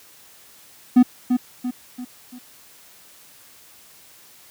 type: tone with echo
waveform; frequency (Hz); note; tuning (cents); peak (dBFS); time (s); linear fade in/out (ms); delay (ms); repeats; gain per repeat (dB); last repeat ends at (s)
triangle; 248.8; B3; +13; -6; 0.96-1.03; 10; 340; 4; -7; 2.39
effects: white hiss -49 dBFS RMS until 4.5 s + high-pass 60 Hz 12 dB/octave